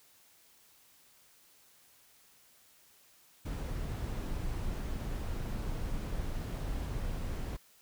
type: noise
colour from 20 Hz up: brown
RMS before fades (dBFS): -36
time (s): 3.45-7.57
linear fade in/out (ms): 10
effects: white hiss -63 dBFS RMS until 7.81 s